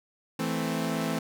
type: chord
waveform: sawtooth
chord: A minor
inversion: second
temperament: equal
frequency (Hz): 164.81 / 220 / 261.6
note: E3 / A3 / C4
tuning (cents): 0 / 0 / 0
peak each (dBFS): -28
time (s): 0.39-1.19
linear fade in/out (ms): 5
effects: none